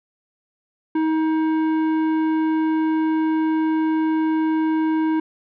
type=tone with tanh clipping; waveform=sine; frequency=316.5 Hz; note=D#4; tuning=30 cents sharp; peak=-19 dBFS; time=0.95-5.2 s; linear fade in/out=5 ms; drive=12 dB; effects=none